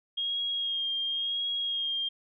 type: tone with vibrato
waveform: sine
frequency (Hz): 3251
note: G#7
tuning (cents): -38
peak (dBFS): -28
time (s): 0.17-2.09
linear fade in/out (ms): 10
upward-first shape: sine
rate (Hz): 0.94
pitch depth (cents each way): 25
effects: none